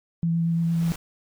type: noise with exponential growth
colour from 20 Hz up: pink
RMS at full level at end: -36 dBFS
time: 0.22-0.96 s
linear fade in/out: 5 ms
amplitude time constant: 160 ms
type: tone with vibrato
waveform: sine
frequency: 167 Hz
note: E3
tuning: 23 cents sharp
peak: -20 dBFS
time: 0.23-0.92 s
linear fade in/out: 0 ms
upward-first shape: sine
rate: 8.7 Hz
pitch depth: 11 cents each way
effects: none